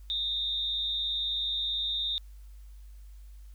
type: tone with amplitude modulation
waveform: sine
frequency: 3681 Hz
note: A#7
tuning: 23 cents flat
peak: -25 dBFS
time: 0.1-2.18 s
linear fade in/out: 0 ms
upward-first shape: sine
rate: 219 Hz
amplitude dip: 70%
effects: added 50 Hz sine -45 dBFS peak until 3.54 s + white hiss -67 dBFS RMS until 3.54 s